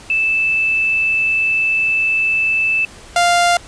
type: tone pair in turn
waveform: sine / sawtooth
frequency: 2635 / 697.9 Hz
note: E7 / F5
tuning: -1 / -1 cents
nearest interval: octave + major seventh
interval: 2300 cents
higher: first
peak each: -13 / -7 dBFS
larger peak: second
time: 0.1-2.85 / 3.16-3.57 s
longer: first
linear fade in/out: 2 ms
effects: pink hiss -39 dBFS RMS until 3.67 s + resampled to 22050 Hz